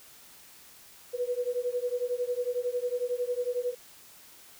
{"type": "beating tone pair", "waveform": "sine", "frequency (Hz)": [486.1, 497.1], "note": ["B4", "B4"], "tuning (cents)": [-28, 11], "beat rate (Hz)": 11, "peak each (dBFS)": -31, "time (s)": [1.13, 3.75], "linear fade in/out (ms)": 20, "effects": ["white hiss -53 dBFS RMS until 4.59 s"]}